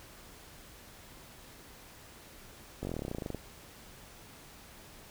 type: slowing click train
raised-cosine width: 2 ms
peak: -23 dBFS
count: 18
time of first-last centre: 2.83-3.347 s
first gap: 20 ms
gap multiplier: 1.05
effects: pink hiss -53 dBFS RMS until 5.1 s